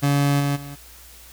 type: tone with level steps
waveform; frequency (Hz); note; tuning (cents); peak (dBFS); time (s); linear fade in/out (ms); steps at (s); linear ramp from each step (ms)
30% pulse; 142.1; C#3; +43; -14 / -17 / -31; 0.02-0.76; 20; 0.39 / 0.55; 20
effects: added 60 Hz sine -48 dBFS peak until 1.32 s + white hiss -46 dBFS RMS until 1.32 s